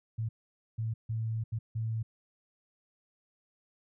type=tone bursts at uneven times; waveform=sine; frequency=112 Hz; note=A2; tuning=31 cents sharp; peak=-30 dBFS; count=5; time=0.18-0.29 / 0.78-0.94 / 1.09-1.44 / 1.52-1.59 / 1.75-2.03 s; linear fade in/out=10 ms; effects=none